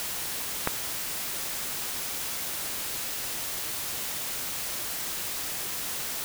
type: click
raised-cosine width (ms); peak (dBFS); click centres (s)
0.5; -8; 0.674
effects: white hiss -33 dBFS RMS until 6.24 s